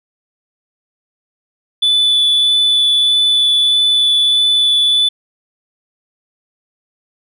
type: tone with vibrato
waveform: sine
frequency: 3475 Hz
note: A7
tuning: 22 cents flat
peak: -7 dBFS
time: 1.82-5.09 s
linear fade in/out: 10 ms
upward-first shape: sine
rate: 1.6 Hz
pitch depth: 8 cents each way
effects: tanh soft clip ceiling -8 dBFS